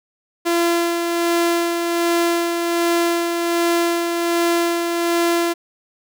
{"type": "tone with tremolo", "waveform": "sawtooth", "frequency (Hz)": 341.1, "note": "F4", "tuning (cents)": -41, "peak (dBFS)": -11, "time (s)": [0.45, 5.54], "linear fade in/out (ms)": 20, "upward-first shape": "sine", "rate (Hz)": 1.3, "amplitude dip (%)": 40, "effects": []}